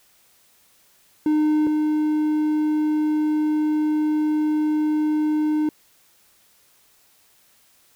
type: tone pair in turn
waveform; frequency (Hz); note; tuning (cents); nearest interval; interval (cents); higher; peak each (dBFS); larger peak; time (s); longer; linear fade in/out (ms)
triangle; 305.1 / 305.1; D#4 / D#4; -34 / -34; unison; 0; neither; -14 / -16; first; 1.26-1.67 / 1.67-5.69; second; 2
effects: white hiss -58 dBFS RMS until 7.95 s